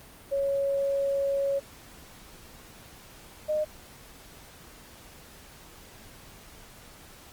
sine tone pair in turn, 554.4 / 611.7 Hz, C#5 / D#5, 0 / -30 cents, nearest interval major second, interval 170 cents, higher second, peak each -24 dBFS, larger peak neither, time 0.31-1.6 / 3.48-3.65 s, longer first, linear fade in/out 20 ms, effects pink hiss -50 dBFS RMS until 7.32 s + Opus 32 kbps

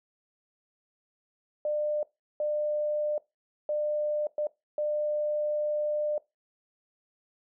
sine tone bursts at uneven times, 599 Hz, D5, 34 cents sharp, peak -26 dBFS, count 5, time 1.65-2.03 / 2.4-3.18 / 3.69-4.27 / 4.38-4.47 / 4.78-6.18 s, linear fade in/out 2 ms, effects noise-tail reverb RT60 0.2 s tail -20 dB re dry

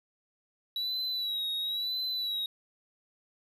triangle tone with vibrato, 3898 Hz, B7, 23 cents flat, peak -29 dBFS, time 0.76-2.46 s, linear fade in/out 2 ms, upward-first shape sine, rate 0.98 Hz, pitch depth 62 cents each way, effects none

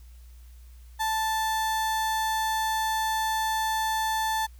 35% pulse tone, 880 Hz, A5, in tune, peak -23 dBFS, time 0.99-4.47 s, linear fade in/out 20 ms, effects added 60 Hz sine -45 dBFS peak until 4.59 s + white hiss -62 dBFS RMS until 4.59 s

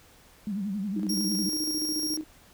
sine tone with vibrato, 200.2 Hz, G3, 37 cents sharp, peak -28 dBFS, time 0.47-1.49 s, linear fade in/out 2 ms, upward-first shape sine, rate 11 Hz, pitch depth 120 cents each way
sine tone with tremolo, 311.1 Hz, D#4, in tune, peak -29 dBFS, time 0.96-2.24 s, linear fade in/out 5 ms, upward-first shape square, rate 14 Hz, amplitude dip 65%
sawtooth tone, 5588 Hz, F8, in tune, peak -26 dBFS, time 1.09-2.17 s, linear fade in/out 5 ms
effects pink hiss -56 dBFS RMS until 2.53 s

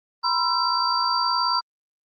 sine tone cluster, 970 / 1029 / 1348 / 4670 Hz, B5 / C6 / E6 / D8, -31 / -29 / +38 / -11 cents, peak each -25 / -26 / -26 / -24 dBFS, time 0.23-1.61 s, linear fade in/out 20 ms, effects Opus 24 kbps

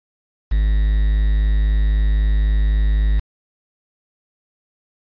triangle tone with quantisation, 51.91 Hz, G#1, in tune, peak -11 dBFS, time 0.51-3.2 s, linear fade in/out 10 ms, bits 6, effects resampled to 11025 Hz

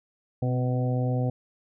harmonic tone with a mistuned harmonic, 125.5 Hz, B2, 28 cents sharp, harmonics 1 / 2 / 3 / 4 / 5 / 6, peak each -24 / -31 / -41 / -33 / -38 / -38 dBFS, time 0.42-1.3 s, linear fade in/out 5 ms, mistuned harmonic 2, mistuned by +25 cents, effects none

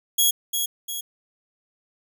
10% pulse tone with echo, 3322 Hz, G#7, in tune, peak -8 dBFS, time 0.18-0.31 s, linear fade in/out 10 ms, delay 350 ms, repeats 2, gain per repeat -6 dB, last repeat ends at 1.01 s, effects none

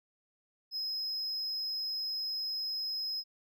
triangle tone, 5110 Hz, D#8, 45 cents sharp, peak -32 dBFS, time 0.71-3.24 s, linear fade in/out 50 ms, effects none

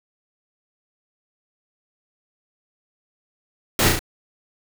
pink noise with echo, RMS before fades -18 dBFS, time 3.79-3.89 s, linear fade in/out 2 ms, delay 34 ms, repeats 3, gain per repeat -3 dB, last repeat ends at 3.992 s, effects none

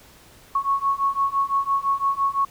sine beating tone pair, 1101 / 1106.9 Hz, C#6 / C#6, -12 / -3 cents, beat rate 5.9 Hz, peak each -23 / -22 dBFS, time 0.55-2.45 s, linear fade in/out 5 ms, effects pink hiss -50 dBFS RMS until 2.5 s

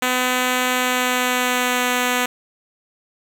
5% pulse tone with pitch glide, 252.2 to 248.3 Hz, B3 to B3, +36 to +9 cents, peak -6 dBFS, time 0.02-2.26 s, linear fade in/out 5 ms, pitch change -27 cents, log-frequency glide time 0.72-1.84 s, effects none

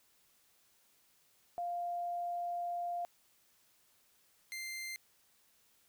sine / sawtooth tone pair in turn, 698.5 / 2089 Hz, F5 / C7, 0 / -3 cents, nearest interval octave + perfect fifth, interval 1897 cents, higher second, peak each -35 / -37 dBFS, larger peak first, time 1.58-3.05 / 4.52-4.96 s, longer first, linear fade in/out 0 ms, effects white hiss -70 dBFS RMS until 5.88 s

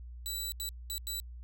15% pulse tone bursts at uneven times, 3951 Hz, B7, in tune, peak -28 dBFS, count 4, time 0.26-0.52 / 0.6-0.69 / 0.9-0.98 / 1.07-1.2 s, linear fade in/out 0 ms, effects added 60 Hz sine -43 dBFS peak until 1.43 s

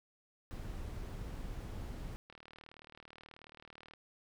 brown noise, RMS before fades -43 dBFS, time 0.51-2.16 s, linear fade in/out 0 ms
click train, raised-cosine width 0.3 ms, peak -37 dBFS, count 64, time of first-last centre 2.3-3.936 s, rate 38.5 Hz
effects none

